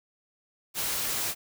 white noise, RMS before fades -30 dBFS, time 0.74-1.35 s, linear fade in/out 50 ms, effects none

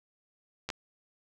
clicks, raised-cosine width 0.2 ms, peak -17 dBFS, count 2, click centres 0.69 / 0.702 s, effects none

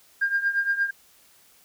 sine tone with tremolo, 1606 Hz, G6, 41 cents sharp, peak -17 dBFS, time 0.21-0.91 s, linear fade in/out 10 ms, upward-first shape triangle, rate 8.6 Hz, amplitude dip 85%, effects tanh soft clip ceiling -14 dBFS + white hiss -57 dBFS RMS until 1.64 s

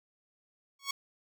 10% pulse tone with exponential growth, 1108.7 Hz, C#6, in tune, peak -20 dBFS, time 0.79-0.91 s, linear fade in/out 5 ms, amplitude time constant 25 ms, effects none

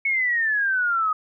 sine exponential sweep, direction down, 2217 to 1244.5 Hz, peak -19 dBFS, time 0.05-1.13 s, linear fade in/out 5 ms, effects none

